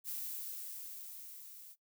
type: noise with level ramp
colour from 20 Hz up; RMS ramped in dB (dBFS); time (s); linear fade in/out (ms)
violet; -40 to -54; 0.04-1.76; 50
effects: noise-tail reverb RT60 0.1 s tail -17 dB re dry